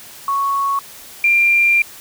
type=tone pair in turn; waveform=sine; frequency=1108.7 / 2382 Hz; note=C#6 / D7; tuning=0 / +24 cents; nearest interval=octave + minor second; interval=1324 cents; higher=second; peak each=-15 / -10 dBFS; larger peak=second; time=0.28-0.79 / 1.24-1.82 s; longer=second; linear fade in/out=2 ms; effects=white hiss -38 dBFS RMS until 2 s